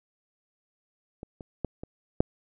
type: clicks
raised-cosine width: 2 ms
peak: -25 / -27 / -15 / -24 / -6 dBFS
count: 5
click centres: 1.231 / 1.408 / 1.647 / 1.835 / 2.205 s
effects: none